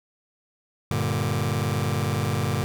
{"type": "chord", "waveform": "sawtooth", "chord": "G minor", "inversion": "none", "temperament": "just", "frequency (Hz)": [98, 117.6, 147], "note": ["G2", "Bb2", "D3"], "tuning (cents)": [0, 16, 2], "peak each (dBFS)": -23, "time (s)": [0.91, 2.64], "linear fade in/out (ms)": 0, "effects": []}